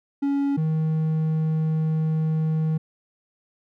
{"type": "tone pair in turn", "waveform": "triangle", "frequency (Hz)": [280.3, 157.88], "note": ["C#4", "D#3"], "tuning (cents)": [19, 26], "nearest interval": "minor seventh", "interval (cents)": 993, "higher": "first", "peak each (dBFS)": -18, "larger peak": "neither", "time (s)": [[0.22, 0.57], [0.57, 2.78]], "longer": "second", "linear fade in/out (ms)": 10, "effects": []}